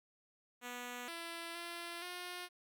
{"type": "tone with pitch steps", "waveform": "5% pulse", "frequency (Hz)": [245.1, 336, 342.2, 357], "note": ["B3", "E4", "F4", "F4"], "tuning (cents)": [-13, 33, -35, 38], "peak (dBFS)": -32, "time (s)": [0.61, 2.49], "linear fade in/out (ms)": 50, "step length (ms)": 470, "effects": []}